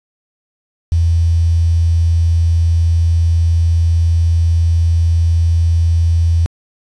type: tone with quantisation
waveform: sine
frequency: 83.6 Hz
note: E2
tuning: 25 cents sharp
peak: -9 dBFS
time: 0.92-6.46 s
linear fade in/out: 0 ms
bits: 6
effects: resampled to 22050 Hz